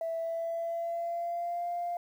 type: tone with pitch glide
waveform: sine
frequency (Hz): 659.3 to 697.7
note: E5 to F5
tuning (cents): 0 to -2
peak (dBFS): -30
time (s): 0.01-1.97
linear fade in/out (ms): 2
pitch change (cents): +98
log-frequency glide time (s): 0.18-1.67
effects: tanh soft clip ceiling -26 dBFS + 10-bit